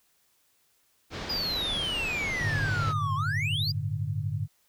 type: low-pass noise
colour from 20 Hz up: pink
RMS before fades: -36 dBFS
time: 1.1-2.94 s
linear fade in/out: 50 ms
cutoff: 5300 Hz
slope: 24 dB/octave
type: exponential two-way sweep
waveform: triangle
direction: down then up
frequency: 4978 to 1040 to 4978 Hz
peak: -27 dBFS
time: 1.29-3.72 s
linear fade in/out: 10 ms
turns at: 3.15 s
type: chord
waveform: sine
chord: G suspended second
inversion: none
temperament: just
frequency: 98 / 110.25 / 147 Hz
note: G2 / A2 / D3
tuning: 0 / +4 / +2 cents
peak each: -32 dBFS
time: 2.39-4.48 s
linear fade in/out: 50 ms
effects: white hiss -68 dBFS RMS until 4.68 s